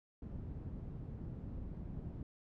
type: low-pass noise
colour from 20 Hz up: white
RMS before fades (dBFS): -45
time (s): 0.22-2.23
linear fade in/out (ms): 2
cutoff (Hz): 140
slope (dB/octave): 12
effects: none